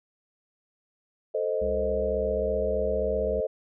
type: chord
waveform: sine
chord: A diminished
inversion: none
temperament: equal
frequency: 440 / 523.3 / 622.3 Hz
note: A4 / C5 / Eb5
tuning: 0 / 0 / 0 cents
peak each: -29 dBFS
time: 1.34-3.47 s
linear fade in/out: 10 ms
type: harmonic tone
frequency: 67.9 Hz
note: C#2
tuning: 35 cents flat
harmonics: 1 / 3 / 5 / 7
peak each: -33 / -37 / -45 / -41 dBFS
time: 1.61-3.41 s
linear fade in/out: 10 ms
effects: none